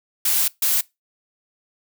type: noise bursts at uneven times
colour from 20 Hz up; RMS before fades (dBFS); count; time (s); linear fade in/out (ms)
blue; -19; 2; 0.25-0.48 / 0.62-0.81; 5
effects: noise-tail reverb RT60 0.2 s tail -22 dB re dry